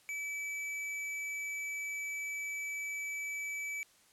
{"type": "tone with hard clipping", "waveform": "triangle", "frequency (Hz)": 2301, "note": "D7", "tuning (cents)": -36, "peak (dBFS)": -38, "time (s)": [0.09, 3.83], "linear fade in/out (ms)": 0, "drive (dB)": 16, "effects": ["white hiss -65 dBFS RMS until 4.12 s", "low-pass 11000 Hz 12 dB/octave"]}